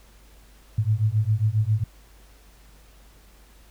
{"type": "beating tone pair", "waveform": "sine", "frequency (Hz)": [104.4, 111.8], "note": ["G#2", "A2"], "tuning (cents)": [10, 28], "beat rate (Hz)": 7.4, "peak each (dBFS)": -22, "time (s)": [0.78, 1.84], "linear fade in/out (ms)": 5, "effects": ["added 50 Hz sine -50 dBFS peak until 3.7 s", "pink hiss -56 dBFS RMS until 3.7 s"]}